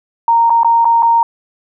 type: tone with dropouts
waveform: sine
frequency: 927 Hz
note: A#5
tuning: 10 cents flat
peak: -7 dBFS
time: 0.28-1.23 s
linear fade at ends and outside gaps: 2 ms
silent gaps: 0.497-0.503 / 0.633-0.646 / 0.846-0.853 / 1.024-1.029 s
effects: none